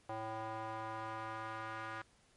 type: tone with band-pass filter sweep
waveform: square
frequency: 110.6 Hz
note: A2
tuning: 9 cents sharp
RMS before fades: -43 dBFS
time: 0.09-2.02 s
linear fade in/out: 5 ms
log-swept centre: 790 to 1400 Hz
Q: 2.1
effects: pink hiss -69 dBFS RMS until 2.36 s + MP3 48 kbps